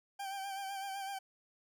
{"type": "tone with vibrato", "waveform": "40% pulse", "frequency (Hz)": 784, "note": "G5", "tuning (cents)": 0, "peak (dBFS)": -38, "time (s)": [0.19, 1.19], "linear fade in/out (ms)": 10, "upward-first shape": "sine", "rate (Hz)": 7.9, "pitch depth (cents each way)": 37, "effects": []}